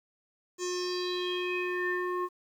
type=tone with low-pass filter sweep; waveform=square; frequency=359.8 Hz; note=F#4; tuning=48 cents flat; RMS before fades=-32 dBFS; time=0.58-2.29 s; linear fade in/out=50 ms; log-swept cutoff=6900 to 1200 Hz; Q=6.3; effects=10-bit